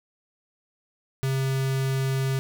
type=tone with notch filter; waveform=square; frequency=133.8 Hz; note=C3; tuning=39 cents sharp; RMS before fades=-25 dBFS; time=1.23-2.39 s; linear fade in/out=0 ms; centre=800 Hz; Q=1.8; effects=none